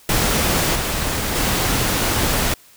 pink noise with level steps, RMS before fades -18 / -22 / -19 dBFS, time 0.09-2.54 s, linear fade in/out 2 ms, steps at 0.75 / 1.35 s, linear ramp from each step 10 ms, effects white hiss -49 dBFS RMS until 2.76 s

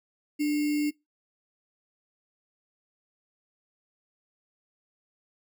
sine tone with sample-and-hold, 296 Hz, D4, 14 cents sharp, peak -23 dBFS, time 0.39-0.91 s, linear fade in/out 20 ms, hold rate 2450 Hz, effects noise-tail reverb RT60 0.2 s tail -23 dB re dry

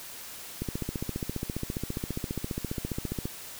click train, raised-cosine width 3 ms, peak -18 dBFS, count 40, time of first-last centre 0.62-3.255 s, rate 14.8 Hz, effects white hiss -43 dBFS RMS until 3.59 s

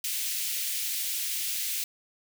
white high-pass noise, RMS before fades -31 dBFS, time 0.04-1.84 s, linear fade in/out 2 ms, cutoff 2200 Hz, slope 24 dB/octave, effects none

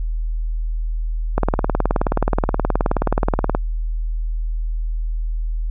click train, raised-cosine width 1 ms, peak -3 dBFS, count 42, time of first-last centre 1.38-3.549 s, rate 18.9 Hz, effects added 40 Hz sine -19 dBFS peak until 5.7 s

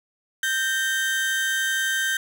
35% pulse tone pair together, 1565.9 / 1835 Hz, G6 / A#6, -2 / -28 cents, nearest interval minor third, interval 274 cents, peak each -21 / -27 dBFS, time 0.43-2.17 s, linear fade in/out 2 ms, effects none

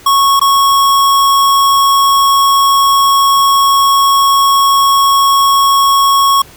square tone with dropouts, 1103 Hz, C#6, 9 cents flat, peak -7 dBFS, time 0.06-6.42 s, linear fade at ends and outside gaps 5 ms, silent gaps 0.396-0.413 s, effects pink hiss -38 dBFS RMS until 6.56 s

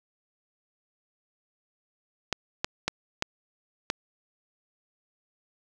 clicks, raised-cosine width 0.2 ms, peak -8 dBFS, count 5, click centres 2.327 / 2.645 / 2.88 / 3.224 / 3.901 s, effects none

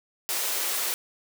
white high-pass noise, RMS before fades -28 dBFS, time 0.29-0.94 s, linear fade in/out 0 ms, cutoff 330 Hz, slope 24 dB/octave, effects none

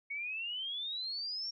sine exponential sweep, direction up, 2209 to 5588 Hz, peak -36 dBFS, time 0.1-1.51 s, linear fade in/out 10 ms, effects none

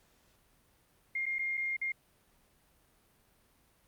sine tone with dropouts, 2123 Hz, C7, 25 cents sharp, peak -31 dBFS, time 1.15-1.92 s, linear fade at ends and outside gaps 5 ms, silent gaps 1.257-1.263 / 1.385-1.391 / 1.572-1.575 / 1.767-1.814 s, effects pink hiss -68 dBFS RMS until 3.87 s + Opus 48 kbps

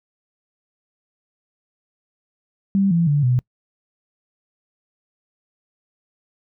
sine tone with pitch steps, 196 / 168.67 / 145.15 / 124.91 Hz, G3 / E3 / D3 / B2, 0 / +40 / -20 / +20 cents, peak -14 dBFS, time 2.75-3.39 s, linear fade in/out 0 ms, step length 160 ms, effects noise-tail reverb RT60 0.1 s tail -26 dB re dry

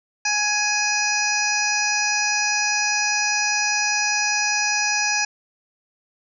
harmonic tone, 835 Hz, G#5, 9 cents sharp, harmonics 1 / 2 / 3 / 5 / 6 / 7 / 8, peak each -27 / -25 / -24 / -35 / -27 / -25 / -34 dBFS, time 0.25-5.25 s, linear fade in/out 5 ms, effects none

